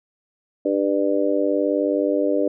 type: harmonic tone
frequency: 99.2 Hz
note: G2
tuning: 21 cents sharp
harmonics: 3 / 4 / 5 / 6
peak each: -22 / -25 / -23 / -23 dBFS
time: 0.65-2.48 s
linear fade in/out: 5 ms
effects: none